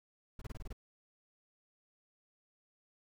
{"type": "noise bursts", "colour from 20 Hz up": "brown", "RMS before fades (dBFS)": -42, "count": 7, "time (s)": [0.39, 0.729], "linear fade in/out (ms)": 5, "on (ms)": 27, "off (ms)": 25, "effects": []}